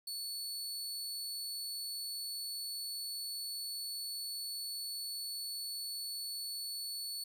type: tone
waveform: sawtooth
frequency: 4435 Hz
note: C#8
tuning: in tune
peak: -36 dBFS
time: 0.07-7.24 s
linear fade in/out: 5 ms
effects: none